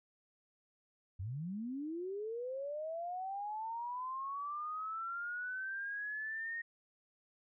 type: linear sweep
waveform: sine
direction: up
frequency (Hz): 84.6 to 1864.7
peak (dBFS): -38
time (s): 1.19-6.62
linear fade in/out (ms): 10
effects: none